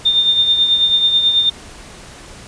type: tone with tremolo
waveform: sine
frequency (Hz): 3620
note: A7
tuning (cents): +48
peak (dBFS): -8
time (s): 0.05-1.5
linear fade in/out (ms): 10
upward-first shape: triangle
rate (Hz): 9.2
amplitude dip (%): 60
effects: pink hiss -37 dBFS RMS until 2.47 s + resampled to 22050 Hz